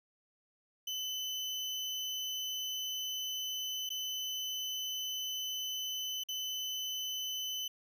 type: tone with dropouts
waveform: 35% pulse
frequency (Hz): 3023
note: F#7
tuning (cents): +36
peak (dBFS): -34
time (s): 0.87-7.68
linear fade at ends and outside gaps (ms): 5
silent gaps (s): 3.892-3.902 / 6.237-6.286
effects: none